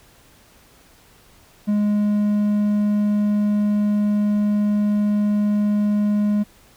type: tone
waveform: triangle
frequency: 207.7 Hz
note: G#3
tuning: in tune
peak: -14 dBFS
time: 1.67-6.44 s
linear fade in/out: 20 ms
effects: pink hiss -52 dBFS RMS until 6.76 s